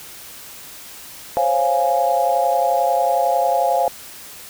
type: chord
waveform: sine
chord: Db major seventh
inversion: third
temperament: equal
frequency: 523.3 / 554.4 / 698.5 / 830.6 Hz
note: C5 / Db5 / F5 / Ab5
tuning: 0 / 0 / 0 / 0 cents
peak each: -22 / -23 / -18 / -20 dBFS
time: 1.37-3.88 s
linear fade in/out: 0 ms
effects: white hiss -38 dBFS RMS until 4.49 s